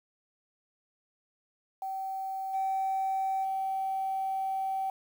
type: tone with level steps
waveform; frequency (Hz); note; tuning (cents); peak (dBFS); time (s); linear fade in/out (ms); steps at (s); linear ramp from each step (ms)
sine; 770; G5; -31; -32 / -26 / -28; 1.82-4.9; 2; 2.53 / 3.43; 20
effects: tanh soft clip ceiling -24 dBFS + 9-bit